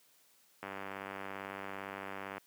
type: click train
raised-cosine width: 0.5 ms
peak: -26 dBFS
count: 172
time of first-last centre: 0.63-2.38 s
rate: 97.7 Hz
effects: white hiss -67 dBFS RMS until 2.46 s + high-pass 150 Hz 12 dB/octave